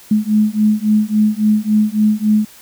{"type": "beating tone pair", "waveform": "sine", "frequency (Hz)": [211.3, 214.9], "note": ["G#3", "A3"], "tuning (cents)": [30, -41], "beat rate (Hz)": 3.6, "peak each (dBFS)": -14, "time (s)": [0.11, 2.45], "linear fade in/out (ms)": 5, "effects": ["white hiss -42 dBFS RMS until 2.61 s"]}